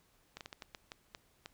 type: slowing click train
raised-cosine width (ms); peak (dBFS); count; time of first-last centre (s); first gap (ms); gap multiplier
0.2; -27; 9; 0.37-1.459; 38; 1.35
effects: pink hiss -70 dBFS RMS until 1.53 s